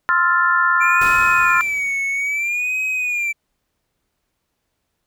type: chord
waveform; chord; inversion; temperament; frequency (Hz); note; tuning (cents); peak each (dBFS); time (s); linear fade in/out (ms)
sine; F major seventh; second; equal; 1046.5 / 1318.5 / 1396.9 / 1760; C6 / E6 / F6 / A6; 0 / 0 / 0 / 0; -19 / -22 / -16 / -20; 0.09-1.61; 0
type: tone with vibrato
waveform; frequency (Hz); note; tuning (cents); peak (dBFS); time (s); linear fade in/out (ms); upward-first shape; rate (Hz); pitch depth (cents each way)
triangle; 2362; D7; +9; -17; 0.8-3.33; 20; sine; 0.61; 120
type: noise with exponential decay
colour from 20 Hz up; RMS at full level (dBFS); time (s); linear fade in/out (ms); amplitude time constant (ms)
pink; -28; 1.01-2.62; 5; 350
effects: pink hiss -73 dBFS RMS until 5.06 s